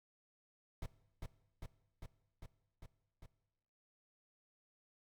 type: noise with echo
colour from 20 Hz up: brown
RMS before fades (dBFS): -42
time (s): 0.82-0.86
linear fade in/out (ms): 2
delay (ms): 400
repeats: 6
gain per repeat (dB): -2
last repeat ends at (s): 3.26
effects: noise-tail reverb RT60 1.0 s tail -18 dB re dry